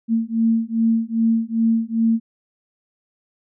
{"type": "beating tone pair", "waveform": "sine", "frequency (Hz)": [225.5, 228], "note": ["A3", "A#3"], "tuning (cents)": [43, -38], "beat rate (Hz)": 2.5, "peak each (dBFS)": -19, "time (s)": [0.08, 2.2], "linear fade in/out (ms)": 50, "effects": []}